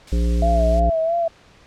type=noise; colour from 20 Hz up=blue; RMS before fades=-34 dBFS; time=0.07-0.8 s; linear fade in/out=5 ms
type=harmonic tone; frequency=58.27 Hz; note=A#1; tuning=in tune; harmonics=1 / 3 / 5 / 7 / 9; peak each=-16 / -26 / -30 / -33 / -35 dBFS; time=0.12-0.9 s; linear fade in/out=5 ms
type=tone with vibrato; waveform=sine; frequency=664 Hz; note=E5; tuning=12 cents sharp; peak=-17 dBFS; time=0.42-1.28 s; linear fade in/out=5 ms; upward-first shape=sine; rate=3 Hz; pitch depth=58 cents each way
effects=pink hiss -50 dBFS RMS until 1.66 s + low-pass 5000 Hz 12 dB/octave